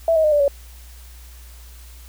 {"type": "tone with pitch steps", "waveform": "sine", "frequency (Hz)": [659.3, 633.9, 609.5, 586, 563.4], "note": ["E5", "D#5", "D#5", "D5", "C#5"], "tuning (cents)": [0, 32, -36, -4, 28], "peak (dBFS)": -13, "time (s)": [0.08, 0.48], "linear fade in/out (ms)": 2, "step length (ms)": 80, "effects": ["added 60 Hz sine -39 dBFS peak until 2.08 s", "white hiss -48 dBFS RMS until 2.08 s"]}